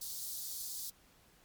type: high-pass noise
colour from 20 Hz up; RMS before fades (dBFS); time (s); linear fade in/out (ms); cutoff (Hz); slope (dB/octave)
white; -42; 0.01-0.9; 5; 3800; 48
effects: pink hiss -65 dBFS RMS until 1.44 s + MP3 96 kbps